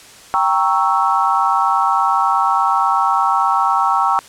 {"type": "chord", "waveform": "sine", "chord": "G diminished seventh", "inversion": "none", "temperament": "equal", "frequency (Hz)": [784, 932.3, 1108.7, 1318.5], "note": ["G5", "Bb5", "Db6", "Fb6"], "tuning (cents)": [0, 0, 0, 0], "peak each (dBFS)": -18, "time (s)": [0.34, 4.19], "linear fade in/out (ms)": 0, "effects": ["white hiss -41 dBFS RMS until 4.28 s", "low-pass 9000 Hz 12 dB/octave"]}